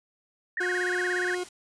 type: tone with vibrato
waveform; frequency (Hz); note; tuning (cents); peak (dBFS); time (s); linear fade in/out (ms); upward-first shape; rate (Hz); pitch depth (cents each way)
sine; 1675; G#6; +14; -27; 0.57-1.35; 2; sine; 17; 220
type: tone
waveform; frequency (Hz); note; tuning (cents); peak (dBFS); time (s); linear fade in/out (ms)
40% pulse; 360; F#4; -47; -28; 0.6-1.44; 10
type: noise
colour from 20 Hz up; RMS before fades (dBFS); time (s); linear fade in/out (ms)
white; -46; 0.73-1.49; 5
effects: resampled to 22050 Hz